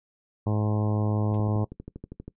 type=harmonic tone; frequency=105.8 Hz; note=G#2; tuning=33 cents sharp; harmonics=1 / 2 / 3 / 4 / 5 / 6 / 7 / 8 / 9 / 10; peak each=-24 / -30 / -34 / -36 / -38 / -40 / -41 / -42 / -43 / -44 dBFS; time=0.46-1.65 s; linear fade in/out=10 ms
type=click train; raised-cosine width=3 ms; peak=-25 dBFS; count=13; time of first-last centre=1.32-2.28 s; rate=12.5 Hz
type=noise with exponential decay; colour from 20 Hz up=blue; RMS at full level=-39 dBFS; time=1.34-1.42 s; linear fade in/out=1 ms; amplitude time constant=17 ms
effects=noise-tail reverb RT60 0.1 s tail -20 dB re dry + resampled to 8000 Hz